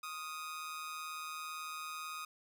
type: tone with amplitude modulation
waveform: sawtooth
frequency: 1244.5 Hz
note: D#6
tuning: in tune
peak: -35 dBFS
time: 0.03-2.25 s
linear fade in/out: 5 ms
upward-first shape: sine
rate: 158 Hz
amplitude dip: 60%
effects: none